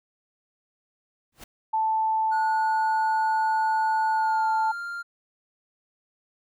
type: noise with exponential growth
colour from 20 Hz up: pink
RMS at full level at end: -37 dBFS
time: 1.32-1.44 s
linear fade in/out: 5 ms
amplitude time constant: 24 ms
type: tone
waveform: sine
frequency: 880 Hz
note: A5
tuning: in tune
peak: -21 dBFS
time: 1.73-4.72 s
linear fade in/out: 10 ms
type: tone with pitch glide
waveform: triangle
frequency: 1455 to 1395.7 Hz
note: F#6 to F6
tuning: -29 to -2 cents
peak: -29 dBFS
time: 2.31-5.03 s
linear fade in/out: 20 ms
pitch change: -73 cents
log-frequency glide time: 4.12-4.49 s
effects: none